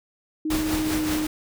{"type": "tone with pitch glide", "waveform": "sine", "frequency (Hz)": [311.1, 307.5], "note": ["D#4", "D#4"], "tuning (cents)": [0, -20], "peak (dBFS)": -23, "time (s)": [0.45, 1.27], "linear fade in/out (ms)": 5, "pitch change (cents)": -20, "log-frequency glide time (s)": [0.95, 1.07]}
{"type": "noise with tremolo", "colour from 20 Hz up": "pink", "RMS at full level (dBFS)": -27, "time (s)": [0.5, 1.27], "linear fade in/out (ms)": 5, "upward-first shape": "triangle", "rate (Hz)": 5.2, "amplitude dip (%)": 55}
{"effects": []}